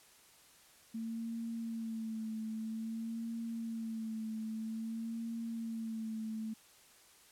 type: tone with vibrato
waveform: sine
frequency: 224.7 Hz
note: A3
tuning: 37 cents sharp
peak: -37 dBFS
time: 0.94-6.54 s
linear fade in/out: 10 ms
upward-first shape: sine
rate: 0.51 Hz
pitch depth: 38 cents each way
effects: white hiss -62 dBFS RMS until 7.31 s + low-pass 12000 Hz 12 dB/octave